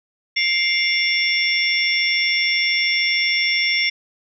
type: tone cluster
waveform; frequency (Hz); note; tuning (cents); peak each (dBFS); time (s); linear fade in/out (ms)
sine; 2111 / 2284 / 2813 / 3473 / 5460; C7 / D7 / F7 / A7 / F8; +15 / -49 / +12 / -23 / -40; -19 / -28 / -28 / -25 / -22; 0.36-3.9; 10
effects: none